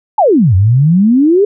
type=exponential two-way sweep; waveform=sine; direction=down then up; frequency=909 to 89.3 to 424 Hz; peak=-5 dBFS; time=0.18-1.45 s; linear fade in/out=5 ms; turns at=0.55 s; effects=none